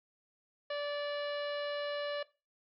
harmonic tone, 581 Hz, D5, 19 cents flat, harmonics 1 / 2 / 3 / 4 / 5 / 6 / 7 / 8 / 9, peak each -35 / -45 / -44 / -52 / -48 / -55 / -50 / -61 / -60 dBFS, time 0.7-2.23 s, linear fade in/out 5 ms, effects noise-tail reverb RT60 0.3 s tail -19 dB re dry

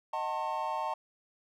triangle chord, D# diminished seventh, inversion none, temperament just, 622.3 / 746.7 / 896 / 1075.3 Hz, D#5 / F#5 / A5 / C6, 0 / +16 / +31 / +47 cents, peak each -37 / -37 / -32 / -36 dBFS, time 0.13-0.94 s, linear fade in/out 5 ms, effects none

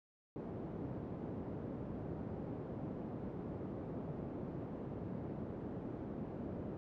pink band-pass noise, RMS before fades -44 dBFS, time 0.36-6.77 s, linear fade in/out 0 ms, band 120 to 450 Hz, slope 12 dB/octave, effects none

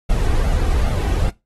brown noise with flanger, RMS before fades -17 dBFS, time 0.09-1.3 s, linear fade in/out 10 ms, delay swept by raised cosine 1.4 to 2.7 ms, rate 2.5 Hz, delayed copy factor +0.5, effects noise-tail reverb RT60 0.2 s tail -18 dB re dry + AAC 32 kbps

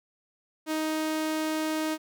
sawtooth tone, 312.8 Hz, D#4, 9 cents sharp, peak -23 dBFS, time 0.66-1.98 s, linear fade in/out 50 ms, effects none

